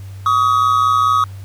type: tone pair together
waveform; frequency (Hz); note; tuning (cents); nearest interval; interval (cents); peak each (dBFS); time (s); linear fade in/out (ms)
triangle; 1134.4 / 1259; C#6 / D#6; +40 / +20; major second; 180; -14 / -11; 0.26-1.24; 2
effects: added 97 Hz sine -29 dBFS peak until 1.44 s + pink hiss -47 dBFS RMS until 1.44 s